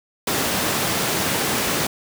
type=high-pass noise; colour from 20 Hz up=pink; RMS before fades=-22 dBFS; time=0.27-1.87 s; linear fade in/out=5 ms; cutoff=150 Hz; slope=12 dB/octave; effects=none